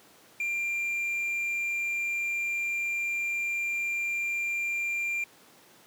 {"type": "tone", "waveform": "triangle", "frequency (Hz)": 2382, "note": "D7", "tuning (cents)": 24, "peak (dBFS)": -26, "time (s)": [0.4, 5.24], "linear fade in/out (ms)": 2, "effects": ["pink hiss -56 dBFS RMS until 5.86 s", "high-pass 200 Hz 12 dB/octave"]}